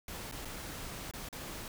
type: noise with dropouts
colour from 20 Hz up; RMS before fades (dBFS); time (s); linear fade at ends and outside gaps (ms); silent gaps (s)
pink; -43; 0.08-1.68; 2; 0.314-0.322 / 0.449-0.453 / 1.112-1.136 / 1.288-1.327
effects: none